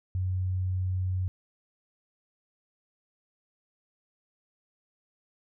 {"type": "tone", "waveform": "sine", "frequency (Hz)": 92.5, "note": "F#2", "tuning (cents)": 0, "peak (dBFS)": -26, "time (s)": [0.15, 1.28], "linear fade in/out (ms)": 0, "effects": []}